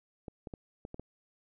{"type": "clicks", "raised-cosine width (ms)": 2, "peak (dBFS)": -28, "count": 6, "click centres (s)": [0.282, 0.472, 0.538, 0.851, 0.944, 0.996], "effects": []}